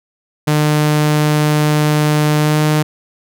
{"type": "tone with pitch glide", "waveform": "sawtooth", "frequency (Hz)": [150.8, 152.55], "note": ["D3", "D#3"], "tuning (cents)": [46, -34], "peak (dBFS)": -7, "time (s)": [0.47, 2.83], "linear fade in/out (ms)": 10, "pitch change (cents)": 20, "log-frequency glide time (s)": [2.38, 2.59], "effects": []}